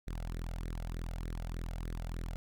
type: tone with flanger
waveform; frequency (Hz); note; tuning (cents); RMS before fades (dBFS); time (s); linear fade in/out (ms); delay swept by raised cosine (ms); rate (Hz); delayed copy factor
sawtooth; 41.75; E1; +23; -39; 0.07-2.36; 0; 0.49 to 1.47; 3.3; +0.75
effects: none